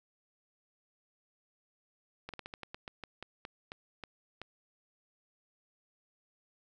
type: slowing click train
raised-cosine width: 0.3 ms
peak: -26 dBFS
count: 14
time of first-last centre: 2.29-4.416 s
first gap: 47 ms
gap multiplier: 1.19
effects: none